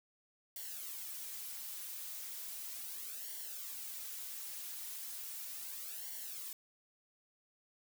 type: noise with flanger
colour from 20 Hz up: blue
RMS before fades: -45 dBFS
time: 0.56-6.53 s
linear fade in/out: 2 ms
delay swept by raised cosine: 0.78 to 4.58 ms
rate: 0.36 Hz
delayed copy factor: -0.7
effects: none